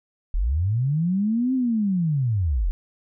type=linear two-way sweep; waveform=sine; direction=up then down; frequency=34.65 to 264.6 to 34.65 Hz; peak=-19 dBFS; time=0.34-2.71 s; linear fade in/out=0 ms; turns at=1.54 s; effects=none